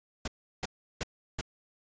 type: noise bursts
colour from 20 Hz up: pink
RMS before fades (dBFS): -33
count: 4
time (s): 0.25-1.412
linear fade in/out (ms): 5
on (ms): 28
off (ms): 350
effects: resampled to 16000 Hz